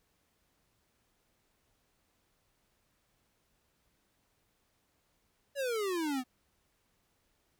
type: exponential sweep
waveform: square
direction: down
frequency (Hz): 579 to 245.5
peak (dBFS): -32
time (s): 5.55-6.24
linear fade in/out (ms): 50
effects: pink hiss -75 dBFS RMS until 7.59 s

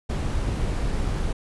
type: noise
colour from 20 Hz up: brown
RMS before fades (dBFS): -25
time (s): 0.09-1.33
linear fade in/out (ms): 10
effects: resampled to 24000 Hz

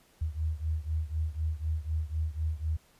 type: beating tone pair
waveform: sine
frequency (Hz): 77.2 / 81.2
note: D#2 / E2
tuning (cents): -13 / -26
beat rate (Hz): 4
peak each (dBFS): -31 / -33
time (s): 0.21-2.77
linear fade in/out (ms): 10
effects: pink hiss -63 dBFS RMS until 2.99 s + resampled to 32000 Hz

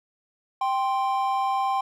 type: tone pair together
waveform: triangle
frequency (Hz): 784 / 1046.5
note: G5 / C6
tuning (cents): 0 / 0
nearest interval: perfect fourth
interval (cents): 500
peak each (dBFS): -22 / -24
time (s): 0.61-1.81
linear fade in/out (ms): 5
effects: none

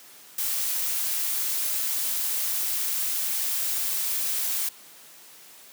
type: noise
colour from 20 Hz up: blue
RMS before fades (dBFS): -27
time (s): 0.38-4.69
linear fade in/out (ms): 5
effects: white hiss -49 dBFS RMS until 5.72 s + high-pass 150 Hz 12 dB/octave

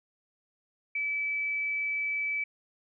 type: tone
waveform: sine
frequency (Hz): 2303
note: D7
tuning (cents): -34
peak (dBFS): -28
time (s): 0.95-2.44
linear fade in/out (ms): 5
effects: none

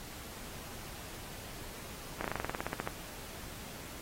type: slowing click train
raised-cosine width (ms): 0.5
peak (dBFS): -19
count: 14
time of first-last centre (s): 2.21-2.875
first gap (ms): 33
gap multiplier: 1.07
effects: pink hiss -47 dBFS RMS until 4.01 s + AAC 48 kbps

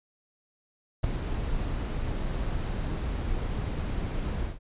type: noise with ADSR envelope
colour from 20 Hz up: brown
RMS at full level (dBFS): -23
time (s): 1.03-4.59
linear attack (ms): 13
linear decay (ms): 4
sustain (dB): -7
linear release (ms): 150
effects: resampled to 8000 Hz

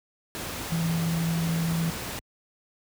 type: tone in noise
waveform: sine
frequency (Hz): 165.7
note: E3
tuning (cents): +9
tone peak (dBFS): -24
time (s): 0.72-1.9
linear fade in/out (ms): 0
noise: pink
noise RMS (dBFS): -34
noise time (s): 0.35-2.19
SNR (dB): +7
effects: high-pass 60 Hz 12 dB/octave

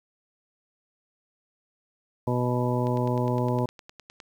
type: harmonic tone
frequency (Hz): 123.47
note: B2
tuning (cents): 0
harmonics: 1 / 2 / 3 / 4 / 5 / 7 / 8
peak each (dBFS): -26 / -29 / -31 / -32 / -33 / -34 / -35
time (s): 2.27-3.66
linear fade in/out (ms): 5
type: click train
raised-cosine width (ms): 0.2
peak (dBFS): -26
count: 14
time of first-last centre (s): 2.87-4.202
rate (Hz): 9.76
effects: 9-bit

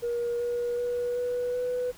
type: tone with pitch steps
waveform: sine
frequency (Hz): 475.7 / 480.7 / 485.7 / 490.8 / 495.9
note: A#4 / B4 / B4 / B4 / B4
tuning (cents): +35 / -47 / -29 / -11 / +7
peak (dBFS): -25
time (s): 0.02-1.92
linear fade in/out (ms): 20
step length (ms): 380
effects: tanh soft clip ceiling -23 dBFS + pink hiss -51 dBFS RMS until 1.97 s

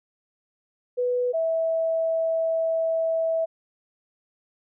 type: tone pair in turn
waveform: sine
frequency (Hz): 493.9 / 652.6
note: B4 / E5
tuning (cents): 0 / -18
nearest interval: perfect fourth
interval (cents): 482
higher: second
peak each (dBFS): -21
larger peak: neither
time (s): 0.97-1.33 / 1.33-3.46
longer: second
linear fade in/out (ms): 20
effects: none

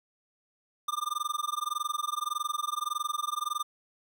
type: tone with amplitude modulation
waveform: square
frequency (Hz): 1200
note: D6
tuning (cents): +37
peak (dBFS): -27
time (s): 0.88-3.63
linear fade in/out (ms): 5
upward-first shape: sine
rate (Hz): 21.7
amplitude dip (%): 100
effects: none

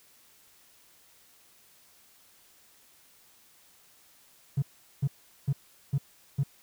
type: tone bursts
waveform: triangle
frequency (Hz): 138.59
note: C#3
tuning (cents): 0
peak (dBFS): -19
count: 5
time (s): 4.57-6.435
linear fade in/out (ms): 10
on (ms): 53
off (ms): 400
effects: tanh soft clip ceiling -20 dBFS + white hiss -60 dBFS RMS until 6.62 s

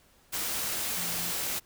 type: tone in noise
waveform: sine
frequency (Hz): 174.61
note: F3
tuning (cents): 0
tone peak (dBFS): -42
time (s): 0.96-1.32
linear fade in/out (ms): 20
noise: white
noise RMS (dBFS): -32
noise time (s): 0.32-1.6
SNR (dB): -13
effects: pink hiss -62 dBFS RMS until 1.65 s

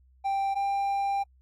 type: tone pair in turn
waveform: triangle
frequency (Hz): 786 / 794.2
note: G5 / G5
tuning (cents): +4 / +22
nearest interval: unison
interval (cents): 18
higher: second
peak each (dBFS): -23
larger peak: neither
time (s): 0.24-0.55 / 0.55-1.24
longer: second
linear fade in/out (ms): 20
effects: added 64 Hz sine -57 dBFS peak until 1.41 s + AAC 64 kbps

